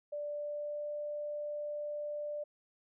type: tone with pitch glide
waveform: sine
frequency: 587.3 to 591.4 Hz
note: D5 to D5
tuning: 0 to +12 cents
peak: -36 dBFS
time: 0.12-2.44 s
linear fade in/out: 10 ms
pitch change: +12 cents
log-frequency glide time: 0.26-0.9 s
effects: none